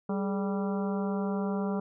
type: harmonic tone with a mistuned harmonic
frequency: 196 Hz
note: G3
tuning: in tune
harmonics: 1 / 2 / 3 / 4 / 5 / 6 / 7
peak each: -29 / -35 / -39 / -41 / -43 / -45 / -46 dBFS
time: 0.09-1.8 s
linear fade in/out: 5 ms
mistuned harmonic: 2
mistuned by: +110 cents
effects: none